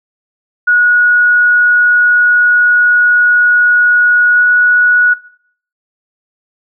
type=tone with pitch glide; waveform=sine; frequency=1456 to 1464.4 Hz; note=F#6 to F#6; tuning=-28 to -18 cents; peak=-6 dBFS; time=0.67-5.14 s; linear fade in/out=10 ms; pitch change=+10 cents; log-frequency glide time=4.33-4.4 s; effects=noise-tail reverb RT60 0.6 s tail -19 dB re dry